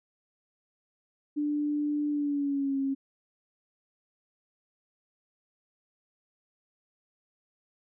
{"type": "tone with pitch glide", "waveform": "sine", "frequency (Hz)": [295, 272.1], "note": ["D4", "C#4"], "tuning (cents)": [8, -32], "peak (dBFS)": -26, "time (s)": [1.36, 2.95], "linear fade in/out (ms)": 20, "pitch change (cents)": -140, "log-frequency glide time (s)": [2.09, 2.78], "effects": []}